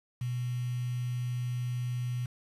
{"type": "tone with quantisation", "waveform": "sine", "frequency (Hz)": 123.3, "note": "B2", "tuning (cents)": -2, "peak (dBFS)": -30, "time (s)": [0.21, 2.26], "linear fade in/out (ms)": 5, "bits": 8, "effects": ["resampled to 32000 Hz"]}